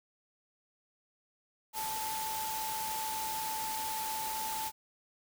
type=tone in noise; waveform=sine; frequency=878 Hz; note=A5; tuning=4 cents flat; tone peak=-36 dBFS; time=1.73-4.72 s; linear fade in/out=50 ms; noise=white; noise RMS=-39 dBFS; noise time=1.73-4.72 s; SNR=0 dB; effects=none